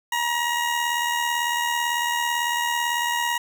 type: tone with amplitude modulation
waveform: 20% pulse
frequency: 951 Hz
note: A#5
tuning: 34 cents sharp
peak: -15 dBFS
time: 0.12-3.38 s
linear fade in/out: 5 ms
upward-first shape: sine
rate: 78 Hz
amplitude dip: 45%
effects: none